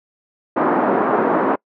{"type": "band-pass noise", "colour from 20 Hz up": "pink", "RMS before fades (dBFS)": -17, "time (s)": [0.56, 1.56], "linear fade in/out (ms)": 10, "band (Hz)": [240, 1300], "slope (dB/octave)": 24, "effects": ["noise-tail reverb RT60 0.1 s tail -26 dB re dry"]}